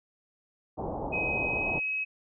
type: low-pass noise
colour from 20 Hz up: white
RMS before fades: -34 dBFS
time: 0.77-1.8 s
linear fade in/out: 20 ms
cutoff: 900 Hz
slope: 48 dB/octave
type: tone with pitch glide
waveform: sine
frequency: 2529 to 2554 Hz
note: D#7 to D#7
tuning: +28 to +45 cents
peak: -28 dBFS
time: 1.12-2.05 s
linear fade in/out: 20 ms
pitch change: +17 cents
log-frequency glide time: 1.45-1.9 s
effects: none